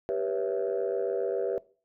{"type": "chord", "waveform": "sine", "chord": "C# half-diminished seventh", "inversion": "second", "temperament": "equal with one note detuned", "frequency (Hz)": [392, 487.1, 554.4, 659.3], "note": ["G4", "B4", "C#5", "E5"], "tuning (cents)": [0, -24, 0, 0], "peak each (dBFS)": [-30, -30, -33, -33], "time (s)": [0.09, 1.58], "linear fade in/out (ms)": 0, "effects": ["noise-tail reverb RT60 0.4 s tail -20 dB re dry", "tanh soft clip ceiling -20 dBFS"]}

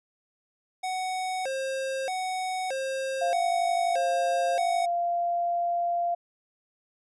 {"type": "tone with vibrato", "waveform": "square", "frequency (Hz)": 630, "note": "D#5", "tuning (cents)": 21, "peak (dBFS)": -29, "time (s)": [0.83, 4.86], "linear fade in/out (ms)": 10, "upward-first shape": "square", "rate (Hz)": 0.8, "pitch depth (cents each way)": 290}
{"type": "tone", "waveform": "sine", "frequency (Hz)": 693, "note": "F5", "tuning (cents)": -14, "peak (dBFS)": -24, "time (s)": [3.21, 6.15], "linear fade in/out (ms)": 10}
{"effects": ["resampled to 24000 Hz"]}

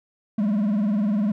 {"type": "tone with vibrato", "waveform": "triangle", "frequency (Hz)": 207.6, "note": "G#3", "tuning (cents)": 0, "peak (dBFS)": -17, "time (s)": [0.38, 1.32], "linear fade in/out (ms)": 5, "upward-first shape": "triangle", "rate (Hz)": 20, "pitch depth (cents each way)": 170, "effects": []}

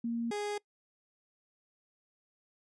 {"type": "tone pair in turn", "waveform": ["sine", "30% pulse"], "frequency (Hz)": [233.1, 413.6], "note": ["A#3", "G#4"], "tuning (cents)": [0, -7], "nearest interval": "minor seventh", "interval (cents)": 993, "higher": "second", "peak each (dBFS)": [-31, -31], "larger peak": "neither", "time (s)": [[0.04, 0.31], [0.31, 0.58]], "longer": "neither", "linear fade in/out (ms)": 5, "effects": ["noise-tail reverb RT60 0.1 s tail -23 dB re dry", "resampled to 22050 Hz"]}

